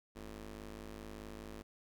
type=ring-modulated tone; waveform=15% pulse; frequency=104.8 Hz; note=G#2; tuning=16 cents sharp; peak=-37 dBFS; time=0.15-1.63 s; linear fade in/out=20 ms; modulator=134 Hz; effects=none